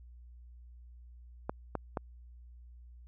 clicks, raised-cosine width 1 ms, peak -19 dBFS, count 3, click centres 1.495 / 1.753 / 1.972 s, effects added 60 Hz sine -50 dBFS peak until 3.07 s

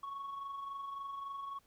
sine tone with amplitude modulation, 1108.7 Hz, C#6, in tune, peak -36 dBFS, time 0.03-1.59 s, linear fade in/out 5 ms, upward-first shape sine, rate 23.6 Hz, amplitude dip 50%, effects tanh soft clip ceiling -38 dBFS + pink hiss -71 dBFS RMS until 1.66 s

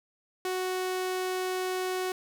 sawtooth tone, 370 Hz, F#4, in tune, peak -25 dBFS, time 0.45-2.12 s, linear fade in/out 2 ms, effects none

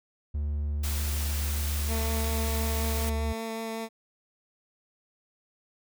triangle tone, 73.42 Hz, D2, in tune, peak -25 dBFS, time 0.34-3.33 s, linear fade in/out 10 ms
white noise, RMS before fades -36 dBFS, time 0.83-3.1 s, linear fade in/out 10 ms
15% pulse tone with vibrato, 224.6 Hz, A3, 36 cents sharp, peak -26 dBFS, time 1.87-3.89 s, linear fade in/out 50 ms, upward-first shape sine, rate 5.3 Hz, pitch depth 8 cents each way
effects none

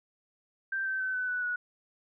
sine tone with pitch steps, 1569 / 1547.4 / 1526.1 / 1505.1 / 1484.4 / 1463.9 Hz, G6 / G6 / G6 / F#6 / F#6 / F#6, +1 / -23 / -47 / +29 / +5 / -19 cents, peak -29 dBFS, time 0.72-1.56 s, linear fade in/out 5 ms, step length 140 ms, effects none

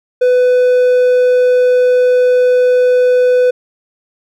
triangle tone, 499.3 Hz, B4, 19 cents sharp, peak -5 dBFS, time 0.21-3.51 s, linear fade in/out 10 ms, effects none

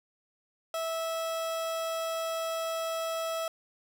30% pulse tone, 654 Hz, E5, 14 cents flat, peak -28 dBFS, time 0.74-3.48 s, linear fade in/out 2 ms, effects none

